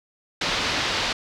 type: low-pass noise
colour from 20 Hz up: white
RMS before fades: -25 dBFS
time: 0.41-1.13 s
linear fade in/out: 5 ms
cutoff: 4600 Hz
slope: 24 dB/octave
effects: none